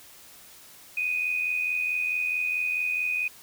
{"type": "tone with amplitude modulation", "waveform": "sine", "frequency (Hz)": 2489, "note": "D#7", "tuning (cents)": 0, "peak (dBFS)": -22, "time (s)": [0.97, 3.28], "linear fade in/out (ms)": 5, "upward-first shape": "sine", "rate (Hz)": 84.6, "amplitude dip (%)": 55, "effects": ["white hiss -50 dBFS RMS until 3.42 s"]}